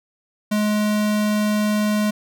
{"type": "tone", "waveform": "square", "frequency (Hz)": 210.6, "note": "G#3", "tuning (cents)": 24, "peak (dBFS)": -18, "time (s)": [0.51, 2.11], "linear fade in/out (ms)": 10, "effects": []}